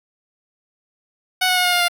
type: tone with pitch steps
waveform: 10% pulse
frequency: 740 / 731.9 / 723.9 / 716 / 708.2 / 700.5 Hz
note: F#5 / F#5 / F#5 / F5 / F5 / F5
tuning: 0 / -19 / -38 / +43 / +24 / +5 cents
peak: -7 dBFS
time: 1.41-1.884 s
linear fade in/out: 10 ms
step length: 79 ms
effects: none